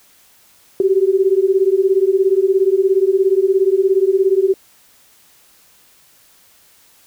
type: beating tone pair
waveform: sine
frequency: 375.8 / 392.8 Hz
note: F#4 / G4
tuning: +27 / +4 cents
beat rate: 17 Hz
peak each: -14 dBFS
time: 0.8-4.54 s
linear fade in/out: 2 ms
effects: white hiss -51 dBFS RMS until 7.06 s